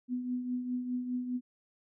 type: tone with tremolo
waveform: sine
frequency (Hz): 248.9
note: B3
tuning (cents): +14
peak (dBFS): -29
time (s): 0.08-1.41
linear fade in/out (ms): 50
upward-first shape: triangle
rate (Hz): 4.9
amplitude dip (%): 60
effects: none